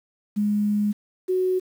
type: tone pair in turn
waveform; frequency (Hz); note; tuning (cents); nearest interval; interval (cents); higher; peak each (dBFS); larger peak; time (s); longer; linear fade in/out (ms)
sine; 207.7 / 370.1; G#3 / F#4; 0 / 0; minor seventh; 1000; second; -19; neither; 0.36-0.93 / 1.28-1.6; first; 20
effects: 8-bit